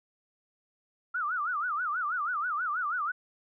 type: tone with vibrato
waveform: sine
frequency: 1318.5 Hz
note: E6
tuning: in tune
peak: -28 dBFS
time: 1.14-3.12 s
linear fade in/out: 10 ms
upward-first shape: sine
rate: 6.2 Hz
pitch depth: 220 cents each way
effects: none